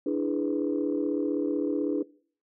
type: chord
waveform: sine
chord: E dominant seventh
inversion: third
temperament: equal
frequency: 293.7 / 329.6 / 415.3 / 493.9 Hz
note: D4 / E4 / G#4 / B4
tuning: 0 / 0 / 0 / 0 cents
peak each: -27 / -31 / -31 / -33 dBFS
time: 0.06-2.03 s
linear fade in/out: 5 ms
effects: noise-tail reverb RT60 0.5 s tail -22 dB re dry + tanh soft clip ceiling -16 dBFS